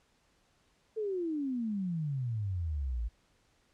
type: exponential sweep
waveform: sine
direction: down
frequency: 450 to 53.2 Hz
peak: -31 dBFS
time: 0.96-3.09 s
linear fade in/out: 20 ms
effects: pink hiss -70 dBFS RMS until 3.73 s + low-pass 8000 Hz 12 dB/octave